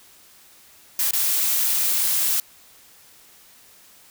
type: noise with dropouts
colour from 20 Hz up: blue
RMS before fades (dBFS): -21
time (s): 0.99-2.4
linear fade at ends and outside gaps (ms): 1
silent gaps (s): 1.109-1.134
effects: white hiss -51 dBFS RMS until 4.1 s